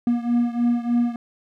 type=beating tone pair; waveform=triangle; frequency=237.8 / 241.1 Hz; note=A#3 / B3; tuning=+35 / -41 cents; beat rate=3.3 Hz; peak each=-18 / -21 dBFS; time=0.07-1.16 s; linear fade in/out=2 ms; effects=none